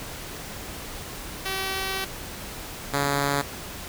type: tone pair in turn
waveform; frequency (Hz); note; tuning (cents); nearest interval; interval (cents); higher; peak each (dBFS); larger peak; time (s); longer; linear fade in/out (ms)
5% pulse; 383.3 / 141.44; G4 / C#3; -39 / +35; octave + perfect fourth; 1726; first; -16 / -11; second; 1.45-2.05 / 2.93-3.42; first; 10
effects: pink hiss -37 dBFS RMS until 3.88 s